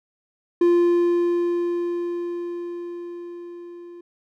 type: tone with level ramp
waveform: triangle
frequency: 347.3 Hz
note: F4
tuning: 10 cents flat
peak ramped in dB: -11 to -36 dBFS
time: 0.61-4.01 s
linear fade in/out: 5 ms
effects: none